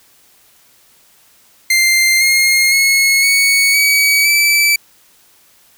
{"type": "tone with pitch steps", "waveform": "sawtooth", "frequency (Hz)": [2093, 2136, 2179, 2224, 2269, 2316], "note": ["C7", "C7", "C#7", "C#7", "C#7", "D7"], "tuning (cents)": [0, 35, -30, 5, 40, -25], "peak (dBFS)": -6, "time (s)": [1.7, 4.76], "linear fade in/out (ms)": 5, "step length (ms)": 510, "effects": ["white hiss -50 dBFS RMS until 5.77 s"]}